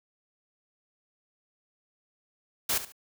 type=noise with echo; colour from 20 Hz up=white; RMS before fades=-27 dBFS; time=2.69-2.78 s; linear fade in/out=5 ms; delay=71 ms; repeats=2; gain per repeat=-12 dB; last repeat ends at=2.922 s; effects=none